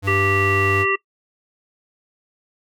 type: tone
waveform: square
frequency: 98 Hz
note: G2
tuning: in tune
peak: -22 dBFS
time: 0.02-0.86 s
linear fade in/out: 50 ms
type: harmonic tone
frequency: 390.8 Hz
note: G4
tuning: 5 cents flat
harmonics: 1 / 3 / 5 / 7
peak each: -22 / -22 / -22 / -22 dBFS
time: 0.07-0.96 s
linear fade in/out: 10 ms
effects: noise-tail reverb RT60 0.1 s tail -21 dB re dry